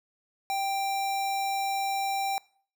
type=tone with sample-and-hold; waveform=sine; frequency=784 Hz; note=G5; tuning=in tune; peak=-26 dBFS; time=0.5-2.38 s; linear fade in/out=0 ms; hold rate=3150 Hz; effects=noise-tail reverb RT60 0.5 s tail -23 dB re dry